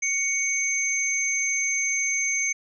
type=tone pair together; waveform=sine; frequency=2229 / 6286 Hz; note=C#7 / G8; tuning=+9 / +4 cents; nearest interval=octave + tritone; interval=1795 cents; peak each=-25 dBFS; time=0.02-2.53 s; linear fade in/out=10 ms; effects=none

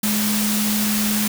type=tone in noise; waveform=sine; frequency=210.7 Hz; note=G#3; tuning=25 cents sharp; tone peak=-20 dBFS; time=0.03-1.28 s; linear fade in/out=5 ms; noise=white; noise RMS=-23 dBFS; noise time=0.03-1.28 s; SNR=0 dB; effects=none

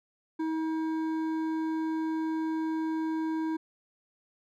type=tone with hard clipping; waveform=sine; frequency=319.1 Hz; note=D#4; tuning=44 cents sharp; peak=-30 dBFS; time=0.39-3.57 s; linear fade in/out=10 ms; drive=9 dB; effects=none

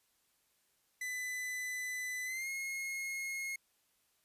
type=tone with pitch glide; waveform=45% pulse; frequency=2002 to 2158 Hz; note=B6 to C#7; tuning=+23 to -47 cents; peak=-37 dBFS; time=1.01-3.56 s; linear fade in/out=5 ms; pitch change=+130 cents; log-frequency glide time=2.25-2.49 s; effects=white hiss -75 dBFS RMS until 4.24 s + resampled to 32000 Hz

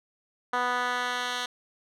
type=tone with band-pass filter sweep; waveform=10% pulse; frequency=246.8 Hz; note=B3; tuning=1 cent flat; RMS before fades=-29 dBFS; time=0.53-1.46 s; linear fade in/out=5 ms; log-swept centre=1200 to 3200 Hz; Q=1.1; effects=none

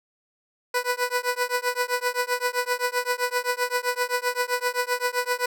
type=tone with tremolo; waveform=15% pulse; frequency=493.9 Hz; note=B4; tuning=in tune; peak=-13 dBFS; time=0.74-5.46 s; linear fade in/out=5 ms; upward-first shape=triangle; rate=7.7 Hz; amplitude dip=100%; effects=none

